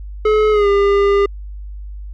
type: tone with pitch glide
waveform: square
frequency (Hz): 428.1 to 401.7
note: A4 to G4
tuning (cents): -47 to +42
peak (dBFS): -11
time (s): 0.25-1.26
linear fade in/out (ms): 5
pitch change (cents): -111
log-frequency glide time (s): 0.51-0.68
effects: added 50 Hz sine -27 dBFS peak until 2.13 s + low-pass 2000 Hz 12 dB/octave